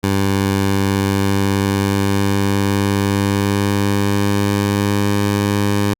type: tone with pitch glide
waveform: 15% pulse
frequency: 98 to 101.57 Hz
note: G2 to G#2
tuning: 0 to -38 cents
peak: -8 dBFS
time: 0.03-5.94 s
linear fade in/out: 10 ms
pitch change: +62 cents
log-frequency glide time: 0.58-5.27 s
effects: Opus 48 kbps